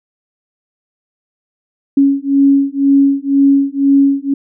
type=beating tone pair; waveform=sine; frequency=276.2 / 278.2 Hz; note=C#4 / C#4; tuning=-6 / +6 cents; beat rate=2 Hz; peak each=-11 dBFS; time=1.97-4.34 s; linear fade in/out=5 ms; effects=none